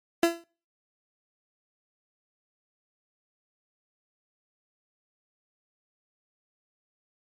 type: tone with exponential decay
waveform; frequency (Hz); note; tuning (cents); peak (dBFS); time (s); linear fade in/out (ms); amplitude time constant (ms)
30% pulse; 337.5; E4; +41; -13; 0.23-0.44; 2; 44
effects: noise-tail reverb RT60 0.4 s tail -24 dB re dry + MP3 64 kbps